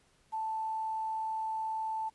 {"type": "tone with quantisation", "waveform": "sine", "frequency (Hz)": 881, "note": "A5", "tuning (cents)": 2, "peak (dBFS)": -32, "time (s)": [0.32, 2.1], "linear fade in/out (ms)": 20, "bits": 10, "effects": ["pink hiss -68 dBFS RMS until 2.14 s", "resampled to 24000 Hz"]}